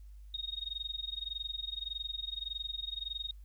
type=tone with amplitude modulation; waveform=sine; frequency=3729 Hz; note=A#7; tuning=in tune; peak=-33 dBFS; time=0.34-3.31 s; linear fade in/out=2 ms; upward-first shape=sine; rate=21.7 Hz; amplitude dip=95%; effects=added 50 Hz sine -48 dBFS peak until 3.44 s + white hiss -75 dBFS RMS until 3.44 s